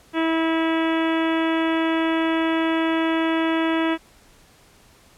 harmonic tone with a mistuned harmonic, 325 Hz, E4, 24 cents flat, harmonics 1 / 2 / 3 / 4 / 5 / 6 / 7 / 8 / 9 / 10, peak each -20 / -28 / -29 / -32 / -32 / -33 / -36 / -36 / -38 / -38 dBFS, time 0.13-3.98 s, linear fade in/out 50 ms, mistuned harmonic 10, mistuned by +62 cents, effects pink hiss -53 dBFS RMS until 5.17 s + low-pass 12000 Hz 12 dB/octave

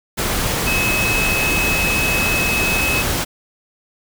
sine tone in noise, 2572 Hz, E7, 43 cents flat, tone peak -18 dBFS, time 0.66-3.03 s, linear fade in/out 20 ms, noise pink, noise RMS -20 dBFS, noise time 0.17-3.25 s, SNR -1 dB, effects none

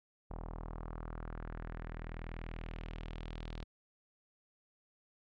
sawtooth tone with low-pass filter sweep, 40.42 Hz, E1, 33 cents flat, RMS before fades -44 dBFS, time 0.3-3.64 s, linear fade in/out 10 ms, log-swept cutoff 920 to 4000 Hz, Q 2.1, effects none

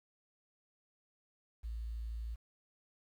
sine tone, 56.4 Hz, A1, 44 cents sharp, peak -38 dBFS, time 1.63-2.36 s, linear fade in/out 20 ms, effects 11-bit

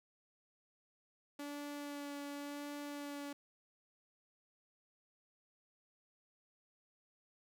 sawtooth tone with vibrato, 287.7 Hz, D4, 36 cents flat, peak -39 dBFS, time 1.39-3.33 s, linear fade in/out 5 ms, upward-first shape sine, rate 0.91 Hz, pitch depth 13 cents each way, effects 12-bit

